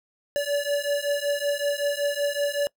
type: beating tone pair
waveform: square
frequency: 572 / 577.3 Hz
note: D5 / D5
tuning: -46 / -30 cents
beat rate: 5.3 Hz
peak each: -27 / -27 dBFS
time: 0.36-2.67 s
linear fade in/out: 0 ms
effects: noise-tail reverb RT60 0.1 s tail -23 dB re dry